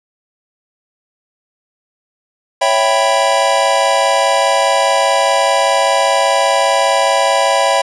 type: chord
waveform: square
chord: C# half-diminished seventh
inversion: none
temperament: equal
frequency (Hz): 554.4 / 659.3 / 784 / 987.8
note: C#5 / E5 / G5 / B5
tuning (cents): 0 / 0 / 0 / 0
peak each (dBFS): -17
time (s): 2.61-7.82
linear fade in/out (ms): 10
effects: resampled to 22050 Hz